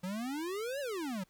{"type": "exponential two-way sweep", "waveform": "square", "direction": "up then down", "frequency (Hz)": [176.3, 587.3, 176.3], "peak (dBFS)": -36, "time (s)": [0.03, 1.24], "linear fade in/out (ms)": 10, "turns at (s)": 0.8, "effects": ["pink hiss -70 dBFS RMS until 1.29 s"]}